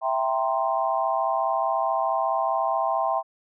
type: chord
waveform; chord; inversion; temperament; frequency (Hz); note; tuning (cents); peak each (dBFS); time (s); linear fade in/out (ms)
sine; C dominant seventh; first; equal; 659.3 / 784 / 932.3 / 1046.5; E5 / G5 / Bb5 / C6; 0 / 0 / 0 / 0; -26 / -26 / -30 / -27; 0.01-3.23; 50
effects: none